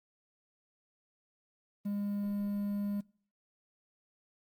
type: tone with quantisation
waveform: triangle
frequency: 203.3 Hz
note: G#3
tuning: 37 cents flat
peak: -30 dBFS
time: 1.85-3.01 s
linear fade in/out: 10 ms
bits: 10
effects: noise-tail reverb RT60 0.5 s tail -24 dB re dry + Opus 32 kbps